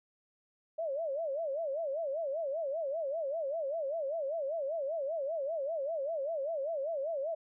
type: tone with vibrato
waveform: sine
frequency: 600 Hz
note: D5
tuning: 37 cents sharp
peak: -32 dBFS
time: 0.78-7.35 s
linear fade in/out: 10 ms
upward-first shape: sine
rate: 5.1 Hz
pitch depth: 200 cents each way
effects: none